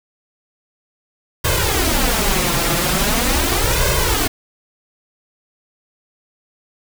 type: noise with flanger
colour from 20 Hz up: pink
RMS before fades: -17 dBFS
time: 1.44-4.28 s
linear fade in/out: 10 ms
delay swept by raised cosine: 1.9 to 5.9 ms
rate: 0.41 Hz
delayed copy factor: +0.85
effects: none